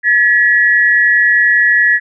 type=tone pair together; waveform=sine; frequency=1711.4 / 1921 Hz; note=A6 / B6; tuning=-48 / -48 cents; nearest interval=major second; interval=200 cents; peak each=-10 dBFS; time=0.03-2 s; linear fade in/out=50 ms; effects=none